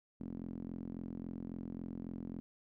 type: tone with band-pass filter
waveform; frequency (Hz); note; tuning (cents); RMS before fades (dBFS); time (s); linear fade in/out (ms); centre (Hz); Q
sawtooth; 43.65; F1; 0; -44; 0.2-2.4; 0; 240; 3.7
effects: none